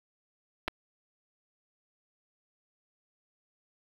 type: clicks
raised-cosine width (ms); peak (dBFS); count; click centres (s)
0.3; -15; 2; 0.679 / 0.682
effects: low-pass 5000 Hz 12 dB/octave + 7-bit